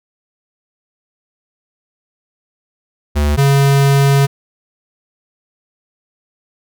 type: tone pair in turn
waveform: square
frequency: 73.42 / 138.99 Hz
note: D2 / C#3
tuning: 0 / +5 cents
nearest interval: major seventh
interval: 1105 cents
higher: second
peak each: -12 / -9 dBFS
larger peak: second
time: 3.15-3.37 / 3.37-4.27 s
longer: second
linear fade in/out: 20 ms
effects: none